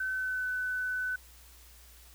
sine tone with pitch glide, 1525 to 1503.1 Hz, G6 to F#6, -48 to +27 cents, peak -30 dBFS, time 0-1.16 s, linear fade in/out 5 ms, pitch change -25 cents, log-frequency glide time 0.12-0.49 s, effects added 60 Hz sine -55 dBFS peak until 2.14 s + white hiss -57 dBFS RMS until 2.14 s

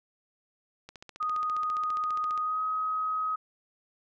click train, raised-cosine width 0.2 ms, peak -27 dBFS, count 23, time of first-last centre 0.89-2.376 s, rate 14.8 Hz
sine tone with pitch glide, 1243 to 1265.5 Hz, D#6 to D#6, -2 to +29 cents, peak -27 dBFS, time 1.2-3.36 s, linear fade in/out 10 ms, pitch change +31 cents, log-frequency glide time 2.42-2.61 s
effects none

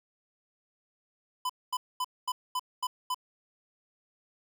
square tone bursts, 1005 Hz, B5, 30 cents sharp, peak -29 dBFS, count 7, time 1.45-3.145 s, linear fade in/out 5 ms, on 45 ms, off 230 ms, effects none

